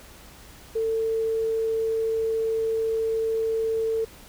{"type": "tone", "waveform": "sine", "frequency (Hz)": 447.7, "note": "A4", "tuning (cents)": 30, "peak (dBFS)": -22, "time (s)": [0.75, 4.05], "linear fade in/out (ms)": 10, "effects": ["added 60 Hz sine -52 dBFS peak until 4.28 s", "pink hiss -48 dBFS RMS until 4.28 s"]}